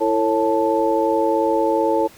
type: tone cluster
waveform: sine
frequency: 331.8 / 447.2 / 550 / 877 Hz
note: E4 / A4 / C#5 / A5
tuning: +11 / +28 / -14 / -6 cents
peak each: -21 dBFS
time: 0-2.08 s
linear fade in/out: 20 ms
effects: pink hiss -46 dBFS RMS until 2.17 s